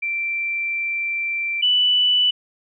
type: tone pair in turn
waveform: sine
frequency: 2349 / 2975 Hz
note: D7 / F#7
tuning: 0 / +9 cents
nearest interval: major third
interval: 409 cents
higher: second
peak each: -21 / -14 dBFS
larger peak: second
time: 0.02-1.62 / 1.62-2.31 s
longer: first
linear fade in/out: 10 ms
effects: none